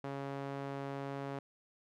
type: tone with band-pass filter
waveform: sawtooth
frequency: 138.59 Hz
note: C#3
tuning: in tune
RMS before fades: -41 dBFS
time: 0.04-1.39 s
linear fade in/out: 2 ms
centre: 630 Hz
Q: 0.64
effects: none